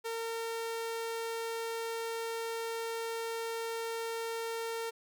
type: tone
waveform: sawtooth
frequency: 456.7 Hz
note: A#4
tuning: 36 cents flat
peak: -31 dBFS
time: 0.04-4.91 s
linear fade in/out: 20 ms
effects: none